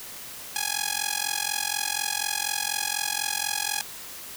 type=tone with amplitude modulation; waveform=5% pulse; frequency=830.6 Hz; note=G#5; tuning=in tune; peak=-10 dBFS; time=0.56-3.81 s; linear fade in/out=0 ms; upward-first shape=sine; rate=44.1 Hz; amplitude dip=100%; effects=white hiss -40 dBFS RMS until 4.36 s